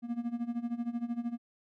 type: tone with tremolo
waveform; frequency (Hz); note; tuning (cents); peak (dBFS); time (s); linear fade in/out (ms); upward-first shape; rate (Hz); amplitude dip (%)
triangle; 236.6; A#3; +26; -27; 0.02-1.38; 50; sine; 13; 85
effects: none